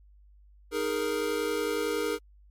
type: chord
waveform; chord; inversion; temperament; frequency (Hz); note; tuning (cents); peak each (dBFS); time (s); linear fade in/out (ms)
square; D# suspended fourth; none; equal; 311.1 / 415.3 / 466.2; D#4 / G#4 / A#4; 0 / 0 / 0; -35 / -32 / -31; 0.71-2.19; 50
effects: added 50 Hz sine -53 dBFS peak until 2.5 s + MP3 64 kbps